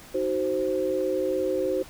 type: chord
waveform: sine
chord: C diminished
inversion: first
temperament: just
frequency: 314 / 376.7 / 523.3 Hz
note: Eb4 / Gb4 / C5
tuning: +16 / +31 / 0 cents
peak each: -31 / -27 / -26 dBFS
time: 0.14-1.83 s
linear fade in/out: 10 ms
effects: pink hiss -47 dBFS RMS until 1.89 s